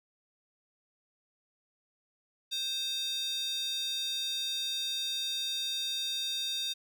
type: tone with high-pass filter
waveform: square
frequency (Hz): 524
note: C5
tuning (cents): +2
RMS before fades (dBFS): -34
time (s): 2.51-6.74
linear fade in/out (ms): 20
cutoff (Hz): 3900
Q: 8.9
effects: none